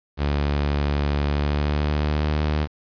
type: tone with pitch glide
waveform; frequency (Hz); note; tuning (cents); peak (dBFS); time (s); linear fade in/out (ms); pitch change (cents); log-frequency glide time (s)
sawtooth; 72.2 to 75.53; D2 to D2; -29 to +49; -16; 0.17-2.68; 50; +78; 1.23-2.25
effects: resampled to 11025 Hz + 8-bit

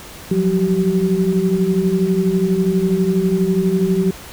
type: tone cluster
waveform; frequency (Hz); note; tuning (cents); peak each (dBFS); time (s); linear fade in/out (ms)
sine; 176.7 / 188.9 / 382.8; F3 / F#3 / G4; +21 / +36 / -41; -18; 0.31-4.11; 5
effects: pink hiss -36 dBFS RMS until 4.32 s

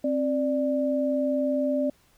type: tone pair together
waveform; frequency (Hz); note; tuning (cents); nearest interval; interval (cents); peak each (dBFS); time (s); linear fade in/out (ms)
sine; 264.8 / 590; C4 / D5; +21 / +8; octave + major second; 1387; -25; 0.04-1.9; 5
effects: pink hiss -62 dBFS RMS until 2.17 s

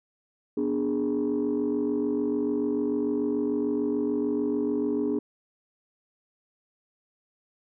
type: chord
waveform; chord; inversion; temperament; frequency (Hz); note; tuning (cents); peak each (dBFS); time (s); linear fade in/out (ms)
sine; G# diminished; first; equal; 246.9 / 293.7 / 415.3; B3 / D4 / G#4; 0 / 0 / 0; -28 / -26 / -27; 0.57-5.19; 5
effects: tanh soft clip ceiling -19 dBFS

